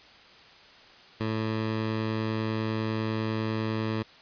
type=tone; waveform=15% pulse; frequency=110 Hz; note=A2; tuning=in tune; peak=-21 dBFS; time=1.2-4.03 s; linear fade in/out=10 ms; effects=white hiss -52 dBFS RMS until 4.21 s + resampled to 11025 Hz